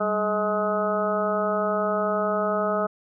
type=harmonic tone with a mistuned harmonic; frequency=211.1 Hz; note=G#3; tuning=29 cents sharp; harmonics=1 / 2 / 3 / 4 / 5 / 6 / 7; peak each=-30 / -29 / -25 / -34 / -38 / -27 / -38 dBFS; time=0-2.87 s; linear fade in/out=10 ms; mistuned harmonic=1; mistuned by=-120 cents; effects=none